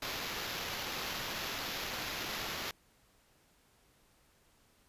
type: noise with sample-and-hold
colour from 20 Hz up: violet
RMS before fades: -39 dBFS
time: 0.02-2.71 s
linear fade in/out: 2 ms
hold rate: 8820 Hz
effects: pink hiss -68 dBFS RMS until 4.88 s + resampled to 32000 Hz